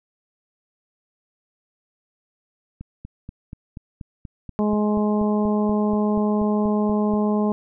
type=click train; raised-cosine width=5 ms; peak=-22 dBFS; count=19; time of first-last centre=2.81-7.137 s; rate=4.16 Hz
type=harmonic tone; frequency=210.1 Hz; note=G#3; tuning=20 cents sharp; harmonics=1 / 2 / 3 / 4 / 5; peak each=-19 / -25 / -29 / -31 / -33 dBFS; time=4.59-7.52 s; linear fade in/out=0 ms
effects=none